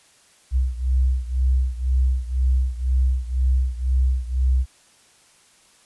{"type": "beating tone pair", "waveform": "sine", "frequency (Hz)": [63.4, 65.4], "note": ["B1", "C2"], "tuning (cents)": [46, 0], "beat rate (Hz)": 2, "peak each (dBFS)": [-19, -22], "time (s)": [0.51, 4.66], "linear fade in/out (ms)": 50, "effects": ["white hiss -55 dBFS RMS until 5.85 s", "resampled to 24000 Hz"]}